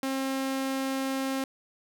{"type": "tone", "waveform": "sawtooth", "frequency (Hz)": 267.5, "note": "C4", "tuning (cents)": 38, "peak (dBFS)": -24, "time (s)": [0.03, 1.44], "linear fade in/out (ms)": 2, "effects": []}